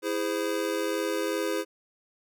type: chord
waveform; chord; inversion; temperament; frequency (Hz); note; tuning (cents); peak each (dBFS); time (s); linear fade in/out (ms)
square; E augmented; none; just; 329.6 / 412 / 515; E4 / G#4 / B#4; 0 / -14 / -28; -32; 0.02-1.65; 50
effects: none